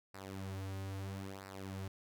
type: tone with flanger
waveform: sawtooth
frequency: 96.6 Hz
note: G2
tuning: 25 cents flat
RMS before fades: -44 dBFS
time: 0.14-1.88 s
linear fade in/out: 5 ms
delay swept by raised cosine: 0.3 to 6 ms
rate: 0.76 Hz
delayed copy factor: -0.75
effects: none